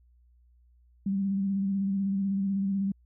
sine tone with vibrato, 196 Hz, G3, in tune, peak -25 dBFS, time 1.06-2.92 s, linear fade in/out 5 ms, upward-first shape square, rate 16 Hz, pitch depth 25 cents each way, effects added 60 Hz sine -58 dBFS peak until 3.05 s

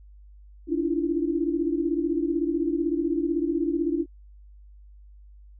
sine tone cluster, 290.1 / 327.9 / 343.8 Hz, D4 / E4 / F4, -21 / -9 / -27 cents, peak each -27 dBFS, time 0.67-4.06 s, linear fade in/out 50 ms, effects added 50 Hz sine -46 dBFS peak until 5.59 s

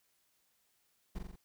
brown noise with echo, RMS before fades -39 dBFS, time 1.15-1.19 s, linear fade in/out 10 ms, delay 43 ms, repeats 4, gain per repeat -3 dB, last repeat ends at 1.362 s, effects white hiss -75 dBFS RMS until 1.44 s

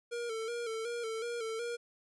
square tone with vibrato, 460 Hz, A#4, 23 cents flat, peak -36 dBFS, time 0.11-1.77 s, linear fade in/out 20 ms, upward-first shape square, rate 2.7 Hz, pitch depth 53 cents each way, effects resampled to 24000 Hz

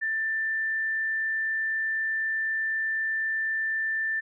sine tone, 1776 Hz, A6, 16 cents sharp, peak -25 dBFS, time 0.01-4.21 s, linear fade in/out 20 ms, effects none

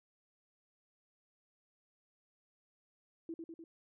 sine tone with echo, 329.6 Hz, E4, in tune, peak -39 dBFS, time 3.29-3.34 s, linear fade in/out 2 ms, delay 100 ms, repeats 3, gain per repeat -3 dB, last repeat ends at 3.64 s, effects none

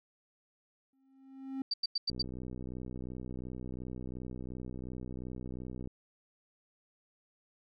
triangle tone with exponential growth, 267.5 Hz, C4, 38 cents sharp, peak -31 dBFS, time 0.93-1.62 s, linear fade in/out 2 ms, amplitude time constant 150 ms
sine tone bursts, 4643 Hz, D8, 21 cents flat, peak -29 dBFS, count 5, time 1.71-2.222 s, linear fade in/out 5 ms, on 28 ms, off 93 ms
click train, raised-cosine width 3 ms, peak -30 dBFS, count 238, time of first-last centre 2.1-5.874 s, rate 62.8 Hz
effects none

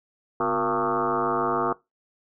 sine tone with frequency modulation, 791 Hz, G5, 15 cents sharp, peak -21 dBFS, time 0.4-1.73 s, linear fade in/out 5 ms, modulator 107 Hz, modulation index 4.9, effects noise-tail reverb RT60 0.2 s tail -20 dB re dry

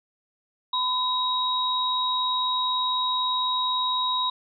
sine tone pair together, 1009 / 3809 Hz, B5 / A#7, +37 / +37 cents, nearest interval octave + major seventh, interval 2300 cents, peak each -25 dBFS, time 0.73-4.3 s, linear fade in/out 5 ms, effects none

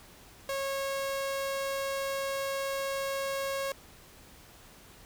sawtooth tone, 547 Hz, C#5, 23 cents flat, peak -27 dBFS, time 0.49-3.72 s, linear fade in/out 2 ms, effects pink hiss -54 dBFS RMS until 5.05 s

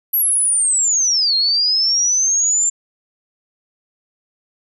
sine linear two-way sweep, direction down then up, 11840 to 4186 to 7320 Hz, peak -13 dBFS, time 0.13-2.7 s, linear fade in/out 10 ms, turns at 1.35 s, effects none

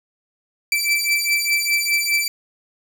sawtooth beating tone pair, 2326 / 2330.9 Hz, D7 / D7, -17 / -14 cents, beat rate 4.9 Hz, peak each -17 dBFS, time 0.72-2.28 s, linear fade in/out 2 ms, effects none

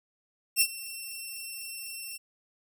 10% pulse tone with ADSR envelope, 2704 Hz, E7, 43 cents sharp, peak -10 dBFS, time 0.56-2.18 s, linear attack 46 ms, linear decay 63 ms, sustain -19 dB, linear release 18 ms, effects none

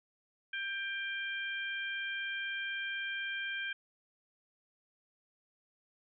harmonic tone, 792 Hz, G5, 18 cents sharp, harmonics 2 / 3 / 4, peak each -37 / -41 / -43 dBFS, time 0.53-3.73 s, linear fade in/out 5 ms, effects none

